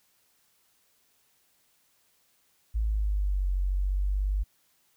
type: linear two-way sweep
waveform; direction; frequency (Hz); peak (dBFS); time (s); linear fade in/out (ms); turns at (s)
sine; down then up; 55 to 46.17 to 50; -24; 2.74-4.44; 20; 3.51
effects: white hiss -68 dBFS RMS until 4.96 s